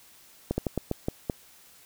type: slowing click train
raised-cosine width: 2 ms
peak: -13 dBFS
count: 7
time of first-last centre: 0.51-1.298 s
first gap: 70 ms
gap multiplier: 1.25
effects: white hiss -55 dBFS RMS until 1.85 s